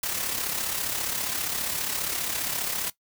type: noise with amplitude modulation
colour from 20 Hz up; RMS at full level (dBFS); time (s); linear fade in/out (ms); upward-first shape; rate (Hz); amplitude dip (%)
white; -27; 0.03-2.9; 5; sine; 34.9; 50
effects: noise-tail reverb RT60 0.1 s tail -17 dB re dry